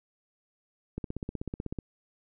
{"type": "click train", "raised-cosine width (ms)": 3, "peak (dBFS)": -21, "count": 14, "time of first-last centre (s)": [0.98, 1.787], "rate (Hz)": 16.1, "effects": []}